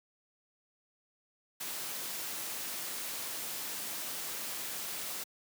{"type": "noise", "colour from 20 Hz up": "white", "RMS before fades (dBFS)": -39, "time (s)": [1.6, 5.24], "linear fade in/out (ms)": 10, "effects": ["high-pass 150 Hz 12 dB/octave"]}